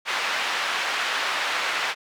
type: band-pass noise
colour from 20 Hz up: pink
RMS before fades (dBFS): -26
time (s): 0.05-1.95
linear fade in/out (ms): 50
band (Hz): 1100 to 3300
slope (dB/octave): 12
effects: none